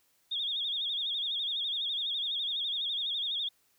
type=tone with vibrato; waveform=sine; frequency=3484 Hz; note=A7; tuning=18 cents flat; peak=-30 dBFS; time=0.31-3.49 s; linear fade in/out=10 ms; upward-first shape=sine; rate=12 Hz; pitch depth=120 cents each way; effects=white hiss -70 dBFS RMS until 3.78 s